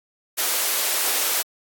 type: high-pass noise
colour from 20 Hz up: white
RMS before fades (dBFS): -22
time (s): 0.37-1.43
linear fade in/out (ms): 20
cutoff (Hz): 340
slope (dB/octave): 24
effects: AAC 64 kbps